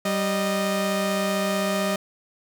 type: tone pair together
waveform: sawtooth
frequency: 193.78 / 617 Hz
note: G3 / D#5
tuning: -20 / -15 cents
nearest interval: octave + minor sixth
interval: 2005 cents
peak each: -21 dBFS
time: 0.05-1.96 s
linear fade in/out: 5 ms
effects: none